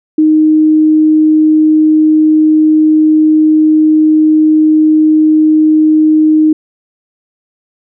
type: tone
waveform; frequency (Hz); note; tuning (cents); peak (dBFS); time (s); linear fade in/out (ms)
sine; 310.3; D#4; -5; -4; 0.18-6.53; 5
effects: none